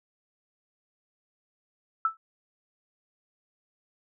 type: tone with exponential decay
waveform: sine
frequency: 1318.5 Hz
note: E6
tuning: in tune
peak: -18 dBFS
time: 2.05-2.17 s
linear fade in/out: 2 ms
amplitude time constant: 24 ms
effects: none